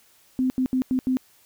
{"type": "tone bursts at uneven times", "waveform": "sine", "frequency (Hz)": 257.5, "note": "C4", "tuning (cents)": -28, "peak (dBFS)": -19, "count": 5, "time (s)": [[0.39, 0.5], [0.58, 0.66], [0.73, 0.82], [0.91, 0.99], [1.07, 1.17]], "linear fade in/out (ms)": 0, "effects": ["white hiss -58 dBFS RMS until 1.45 s"]}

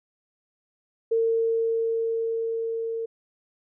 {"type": "tone with level ramp", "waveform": "sine", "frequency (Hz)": 454.8, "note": "A#4", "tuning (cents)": -43, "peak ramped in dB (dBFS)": [-19, -27], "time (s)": [1.11, 3.06], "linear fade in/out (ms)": 10, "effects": []}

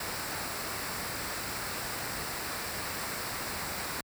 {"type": "noise with comb filter", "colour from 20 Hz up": "pink", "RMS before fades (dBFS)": -36, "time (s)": [0, 4.01], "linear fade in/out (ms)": 5, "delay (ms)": 0.31, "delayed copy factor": -0.5, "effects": ["high-pass 60 Hz 12 dB/octave"]}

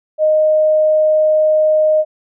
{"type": "tone", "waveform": "sine", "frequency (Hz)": 619, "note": "D#5", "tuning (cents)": -9, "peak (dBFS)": -9, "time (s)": [0.18, 2.05], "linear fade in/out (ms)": 50, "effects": []}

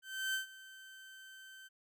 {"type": "tone with ADSR envelope", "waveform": "30% pulse", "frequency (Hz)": 1545, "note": "G6", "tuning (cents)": -26, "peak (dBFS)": -30, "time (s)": [0.02, 1.69], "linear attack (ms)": 320, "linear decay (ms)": 120, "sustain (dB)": -19, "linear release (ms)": 26, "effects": []}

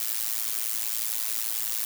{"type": "noise with amplitude modulation", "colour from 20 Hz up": "blue", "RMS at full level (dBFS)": -25, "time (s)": [0, 1.85], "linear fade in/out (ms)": 2, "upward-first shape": "sine", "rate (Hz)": 111, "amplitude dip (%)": 100, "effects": []}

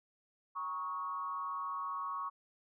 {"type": "tone with frequency modulation", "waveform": "sine", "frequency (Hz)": 1108.7, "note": "C#6", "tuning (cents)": 0, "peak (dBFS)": -36, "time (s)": [0.55, 2.3], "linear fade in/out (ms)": 20, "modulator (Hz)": 161, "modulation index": 0.66, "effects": []}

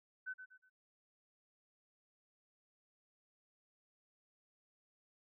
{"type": "tone with echo", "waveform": "sine", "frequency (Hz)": 1513, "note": "F#6", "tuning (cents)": 38, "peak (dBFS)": -40, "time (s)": [0.26, 0.34], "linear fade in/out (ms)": 20, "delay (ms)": 120, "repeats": 3, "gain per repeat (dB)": -9, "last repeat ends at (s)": 0.7, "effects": []}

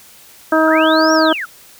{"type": "harmonic tone", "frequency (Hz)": 317, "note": "D#4", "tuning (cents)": 32, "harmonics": [1, 2, 3, 4, 5], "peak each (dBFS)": [-14, -14, -20, -17, -18], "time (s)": [0.52, 1.33], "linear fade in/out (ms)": 5}
{"type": "linear two-way sweep", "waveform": "sine", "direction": "up then down", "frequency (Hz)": [1204, 5740, 1204], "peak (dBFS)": -20, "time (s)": [0.66, 1.46], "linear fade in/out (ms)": 20, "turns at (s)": 1.13}
{"effects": ["white hiss -43 dBFS RMS until 1.79 s"]}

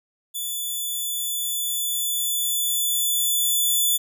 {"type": "tone with level ramp", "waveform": "5% pulse", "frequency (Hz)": 3472, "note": "A7", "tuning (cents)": -24, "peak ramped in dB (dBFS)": [-19, -10], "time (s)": [0.34, 3.98], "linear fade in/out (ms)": 20, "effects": []}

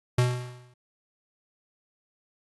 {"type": "tone with exponential decay", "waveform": "square", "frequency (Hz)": 123.9, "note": "B2", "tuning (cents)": 6, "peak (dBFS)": -18, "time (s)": [0.18, 0.74], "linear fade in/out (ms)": 5, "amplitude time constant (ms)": 120, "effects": ["AAC 32 kbps"]}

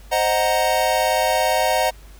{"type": "chord", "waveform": "square", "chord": "C half-diminished seventh", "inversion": "none", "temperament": "equal", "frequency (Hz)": [523.3, 622.3, 740, 932.3], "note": ["C5", "Eb5", "Gb5", "Bb5"], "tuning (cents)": [0, 0, 0, 0], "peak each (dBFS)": [-25, -22, -22, -24], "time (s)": [0.11, 1.91], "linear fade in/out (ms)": 20, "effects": ["added 50 Hz sine -40 dBFS peak until 2.19 s", "pink hiss -50 dBFS RMS until 2.19 s"]}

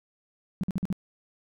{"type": "tone bursts", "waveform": "sine", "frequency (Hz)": 186.5, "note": "F#3", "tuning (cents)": 14, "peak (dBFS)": -24, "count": 5, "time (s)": [0.61, 0.927], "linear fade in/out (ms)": 0, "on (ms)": 25, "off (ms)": 48, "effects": []}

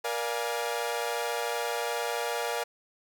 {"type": "chord", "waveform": "sawtooth", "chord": "Bb dominant seventh", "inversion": "none", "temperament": "equal with one note detuned", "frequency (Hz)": [473.2, 587.3, 698.5, 830.6], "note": ["Bb4", "D5", "F5", "Ab5"], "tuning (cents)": [26, 0, 0, 0], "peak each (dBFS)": [-29, -32, -32, -32], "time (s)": [0.04, 2.64], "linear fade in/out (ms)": 10, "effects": []}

